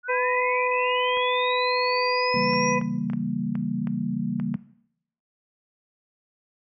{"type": "linear sweep", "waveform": "sine", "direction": "up", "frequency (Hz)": [1428, 5820], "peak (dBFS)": -30, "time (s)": [0.03, 2.76], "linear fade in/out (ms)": 50}
{"type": "harmonic tone", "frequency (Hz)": 499.5, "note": "B4", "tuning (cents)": 20, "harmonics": [1, 2, 4, 5], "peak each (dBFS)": [-24, -27, -30, -31], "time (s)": [0.08, 2.8], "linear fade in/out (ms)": 20}
{"type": "clicks", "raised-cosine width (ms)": 0.5, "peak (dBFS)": -24, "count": 9, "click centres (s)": [1.172, 2.534, 2.814, 3.1, 3.134, 3.554, 3.872, 4.399, 4.542]}
{"type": "chord", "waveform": "sine", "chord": "C# diminished seventh", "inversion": "none", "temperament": "equal", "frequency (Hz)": [138.59, 164.81, 196, 233.1], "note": ["C#3", "E3", "G3", "Bb3"], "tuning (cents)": [0, 0, 0, 0], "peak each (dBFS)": [-33, -33, -30, -28], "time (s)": [2.34, 4.56], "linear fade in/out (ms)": 5}
{"effects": ["noise-tail reverb RT60 0.7 s tail -17 dB re dry"]}